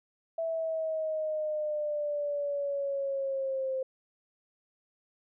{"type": "exponential sweep", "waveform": "sine", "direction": "down", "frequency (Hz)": [659.3, 523], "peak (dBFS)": -29, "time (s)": [0.38, 3.83], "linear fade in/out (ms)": 5, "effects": []}